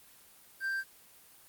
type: tone with quantisation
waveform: triangle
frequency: 1575 Hz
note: G6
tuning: 8 cents sharp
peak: -29 dBFS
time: 0.6-0.84 s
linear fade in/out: 50 ms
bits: 9
effects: white hiss -58 dBFS RMS until 1.48 s + Opus 24 kbps